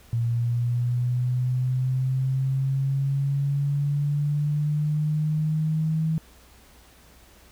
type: linear sweep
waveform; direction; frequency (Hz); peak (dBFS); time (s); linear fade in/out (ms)
sine; up; 116.54 to 160; -21; 0.13-6.18; 0
effects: added 60 Hz sine -55 dBFS peak until 7.51 s + pink hiss -54 dBFS RMS until 7.51 s